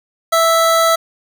square tone pair together, 659.3 / 1314 Hz, E5 / E6, 0 / -6 cents, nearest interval octave, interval 1194 cents, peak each -14 dBFS, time 0.32-0.96 s, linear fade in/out 10 ms, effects none

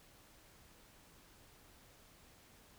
silence, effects pink hiss -63 dBFS RMS until 2.78 s

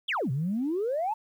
sine exponential two-way sweep, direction down then up, 3613 to 124.2 to 907 Hz, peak -25 dBFS, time 0.08-1.14 s, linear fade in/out 10 ms, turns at 0.31 s, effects tanh soft clip ceiling -21 dBFS + 10-bit

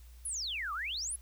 sine exponential two-way sweep, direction down then up, 11320 to 1138 to 11320 Hz, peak -34 dBFS, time 0.25-1.16 s, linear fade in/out 5 ms, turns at 0.73 s, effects added 60 Hz sine -50 dBFS peak until 1.21 s + white hiss -64 dBFS RMS until 1.21 s

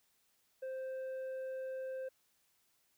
sine tone with tanh clipping, 523.3 Hz, C5, in tune, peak -40 dBFS, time 0.62-2.09 s, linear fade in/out 10 ms, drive 5 dB, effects white hiss -75 dBFS RMS until 2.97 s

